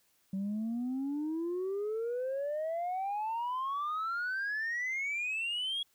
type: exponential sweep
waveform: sine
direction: up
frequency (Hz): 189.3 to 3341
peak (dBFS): -30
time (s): 0.33-5.83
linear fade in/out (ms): 5
effects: tanh soft clip ceiling -30 dBFS + white hiss -71 dBFS RMS until 5.94 s